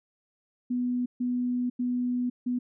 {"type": "tone bursts at uneven times", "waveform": "sine", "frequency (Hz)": 246.9, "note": "B3", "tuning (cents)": 0, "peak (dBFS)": -25, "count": 4, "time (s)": [[0.7, 1.06], [1.2, 1.7], [1.79, 2.3], [2.46, 2.59]], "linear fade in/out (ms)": 10, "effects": []}